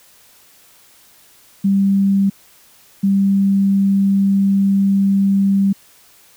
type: tone pair in turn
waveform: sine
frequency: 196.6 / 196.6 Hz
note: G3 / G3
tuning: +5 / +5 cents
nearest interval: unison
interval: 0 cents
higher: neither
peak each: -11 dBFS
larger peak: neither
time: 1.64-2.3 / 3.03-5.73 s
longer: second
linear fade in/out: 10 ms
effects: white hiss -49 dBFS RMS until 6.36 s